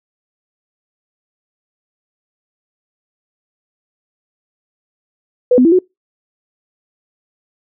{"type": "tone with pitch steps", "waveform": "sine", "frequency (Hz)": [495.7, 251.9, 332.4, 367], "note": ["B4", "B3", "E4", "F#4"], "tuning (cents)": [6, 34, 15, -14], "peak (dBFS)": -6, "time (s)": [5.51, 5.79], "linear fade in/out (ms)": 5, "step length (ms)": 70, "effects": ["noise-tail reverb RT60 0.2 s tail -26 dB re dry"]}